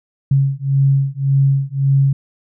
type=beating tone pair; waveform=sine; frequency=136.4 / 138.2 Hz; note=C#3 / C#3; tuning=-28 / -5 cents; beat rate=1.8 Hz; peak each=-15 dBFS; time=0.31-2.13 s; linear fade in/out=5 ms; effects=none